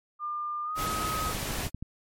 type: tone with pitch glide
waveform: sine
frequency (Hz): 1200 to 1265.5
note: D6 to D#6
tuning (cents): +37 to +29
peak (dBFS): -30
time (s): 0.19-1.34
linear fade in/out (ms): 50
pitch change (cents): +92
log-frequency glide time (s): 0.64-0.78
type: noise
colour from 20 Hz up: pink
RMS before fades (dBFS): -33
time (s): 0.75-1.7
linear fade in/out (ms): 50
type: click train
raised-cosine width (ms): 5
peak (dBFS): -23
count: 8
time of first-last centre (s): 1.27-1.826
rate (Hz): 12.6
effects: MP3 64 kbps